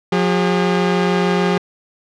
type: tone pair together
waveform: sawtooth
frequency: 179.21 / 405 Hz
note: F3 / G#4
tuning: +45 / -43 cents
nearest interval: octave + major second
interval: 1412 cents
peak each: -12 / -14 dBFS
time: 0.12-1.58 s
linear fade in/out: 5 ms
effects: low-pass 4000 Hz 12 dB/octave